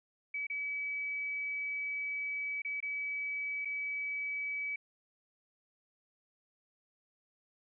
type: tone with dropouts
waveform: sine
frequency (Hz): 2286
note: D7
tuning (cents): -47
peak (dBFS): -34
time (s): 0.34-4.76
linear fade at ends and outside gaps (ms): 5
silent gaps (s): 0.469-0.499 / 2.62-2.648 / 2.804-2.826 / 3.649-3.654
effects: none